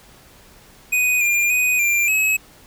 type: tone with pitch steps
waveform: square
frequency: 2491 / 2402 / 2492 / 2378 / 2567 Hz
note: D#7 / D7 / D#7 / D7 / E7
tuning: +1 / +38 / +2 / +21 / -47 cents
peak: -16 dBFS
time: 0.92-2.37 s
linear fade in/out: 10 ms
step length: 290 ms
effects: pink hiss -48 dBFS RMS until 2.66 s